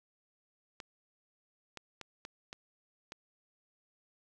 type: clicks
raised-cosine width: 0.2 ms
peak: -26 dBFS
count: 6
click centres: 0.802 / 1.773 / 2.013 / 2.251 / 2.529 / 3.121 s
effects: none